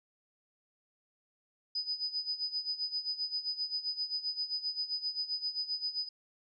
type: tone with tremolo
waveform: sine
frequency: 4989 Hz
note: D#8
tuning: 4 cents sharp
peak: -30 dBFS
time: 1.75-6.09 s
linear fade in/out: 5 ms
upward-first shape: sine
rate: 7.6 Hz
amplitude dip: 80%
effects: none